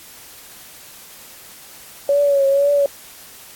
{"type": "tone with vibrato", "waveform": "sine", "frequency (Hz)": 561, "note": "C#5", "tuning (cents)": 21, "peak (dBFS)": -12, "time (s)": [2.09, 2.86], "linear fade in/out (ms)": 2, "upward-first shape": "triangle", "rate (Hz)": 2, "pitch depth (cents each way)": 53, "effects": ["white hiss -41 dBFS RMS until 3.55 s", "AAC 64 kbps"]}